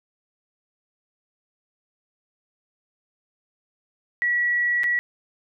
sine tone with dropouts, 1933 Hz, B6, 38 cents flat, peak -19 dBFS, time 4.22-4.99 s, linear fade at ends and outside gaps 0 ms, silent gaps 4.834-4.841 s, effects none

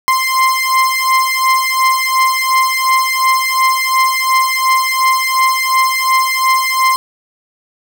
30% pulse beating tone pair, 1044 / 1046.8 Hz, C6 / C6, -4 / 0 cents, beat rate 2.8 Hz, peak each -11 dBFS, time 0.08-6.96 s, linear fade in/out 0 ms, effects none

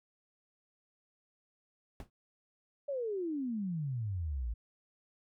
brown noise with exponential decay, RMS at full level -40 dBFS, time 2-2.1 s, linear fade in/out 1 ms, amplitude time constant 21 ms
sine exponential sweep, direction down, 584 to 53.3 Hz, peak -33 dBFS, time 2.88-4.54 s, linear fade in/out 10 ms
effects none

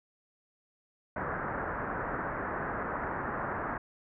white low-pass noise, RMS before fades -35 dBFS, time 1.16-3.78 s, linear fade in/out 5 ms, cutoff 1700 Hz, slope 48 dB/octave, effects none

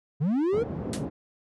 triangle linear sweep, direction up, 130.81 to 487.2 Hz, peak -20 dBFS, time 0.2-0.64 s, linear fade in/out 20 ms
pink band-pass noise, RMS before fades -33 dBFS, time 0.52-1.1 s, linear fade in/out 20 ms, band 120 to 450 Hz, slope 12 dB/octave
white noise with exponential decay, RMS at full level -29 dBFS, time 0.93-1.05 s, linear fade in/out 2 ms, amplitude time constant 26 ms
effects resampled to 24000 Hz

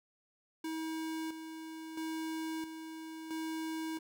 square tone with tremolo, 320 Hz, D#4, 49 cents sharp, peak -37 dBFS, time 0.64-3.99 s, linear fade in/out 5 ms, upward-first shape square, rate 0.75 Hz, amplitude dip 55%, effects none

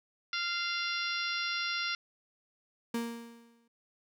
harmonic tone, 694 Hz, F5, 11 cents flat, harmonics 2 / 3 / 4 / 5 / 6 / 7 / 8, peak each -36 / -38 / -39 / -40 / -41 / -41 / -42 dBFS, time 0.33-1.95 s, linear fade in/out 2 ms
35% pulse tone with exponential decay, 233.1 Hz, A#3, in tune, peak -28 dBFS, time 2.94-3.68 s, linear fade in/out 5 ms, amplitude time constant 160 ms
effects none

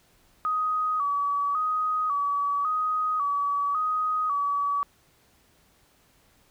sine tone with vibrato, 1195 Hz, D6, 30 cents sharp, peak -23 dBFS, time 0.45-4.83 s, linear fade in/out 0 ms, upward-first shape square, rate 0.91 Hz, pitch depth 80 cents each way, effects pink hiss -62 dBFS RMS until 6.5 s

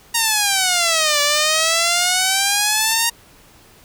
5% pulse exponential two-way sweep, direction down then up, 937 to 577 to 937 Hz, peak -3 dBFS, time 0.14-3.1 s, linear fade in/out 10 ms, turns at 1.21 s, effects pink hiss -48 dBFS RMS until 3.84 s

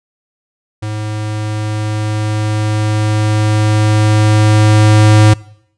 square tone with level ramp, 106.9 Hz, A2, 49 cents flat, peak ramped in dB -19 to -4 dBFS, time 0.82-5.34 s, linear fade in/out 10 ms, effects noise-tail reverb RT60 0.7 s tail -22 dB re dry + resampled to 22050 Hz

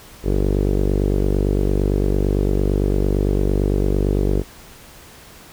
sawtooth tone with low-pass filter, 48.86 Hz, G1, 5 cents flat, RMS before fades -18 dBFS, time 0.23-4.44 s, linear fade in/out 50 ms, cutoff 410 Hz, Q 3.3, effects pink hiss -43 dBFS RMS until 5.52 s

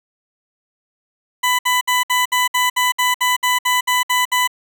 20% pulse tone bursts, 997 Hz, B5, 16 cents sharp, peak -9 dBFS, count 14, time 1.43-4.476 s, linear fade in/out 10 ms, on 160 ms, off 62 ms, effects none

